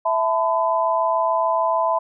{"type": "chord", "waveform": "sine", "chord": "E suspended fourth", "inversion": "none", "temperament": "equal with one note detuned", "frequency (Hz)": [659.3, 880, 1006.8], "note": ["E5", "A5", "B5"], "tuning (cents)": [0, 0, 33], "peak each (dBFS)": [-21, -24, -20], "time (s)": [0.05, 1.99], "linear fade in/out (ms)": 10, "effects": []}